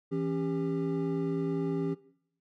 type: tone cluster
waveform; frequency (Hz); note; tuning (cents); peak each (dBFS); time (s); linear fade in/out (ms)
triangle; 164.9 / 274.3 / 398.2; E3 / C#4 / G4; +1 / -18 / +27; -31; 0.11-1.95; 20
effects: noise-tail reverb RT60 0.7 s tail -20 dB re dry